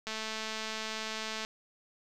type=click train; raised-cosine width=0.2 ms; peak=-20 dBFS; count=303; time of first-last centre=0.07-1.449 s; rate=219 Hz; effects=10-bit